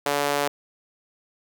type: tone with high-pass filter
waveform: sawtooth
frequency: 143.7 Hz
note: D3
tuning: 37 cents flat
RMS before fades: -24 dBFS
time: 0.06-0.48 s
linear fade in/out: 2 ms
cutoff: 550 Hz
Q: 1.3
effects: none